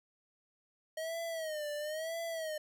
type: tone with vibrato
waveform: square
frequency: 628 Hz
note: D#5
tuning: 16 cents sharp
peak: -37 dBFS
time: 0.97-2.58 s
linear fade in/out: 5 ms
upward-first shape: sine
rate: 1 Hz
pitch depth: 110 cents each way
effects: none